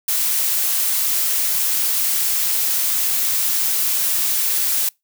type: noise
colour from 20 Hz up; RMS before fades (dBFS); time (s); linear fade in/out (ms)
blue; -19; 0.08-4.89; 5
effects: noise-tail reverb RT60 0.2 s tail -26 dB re dry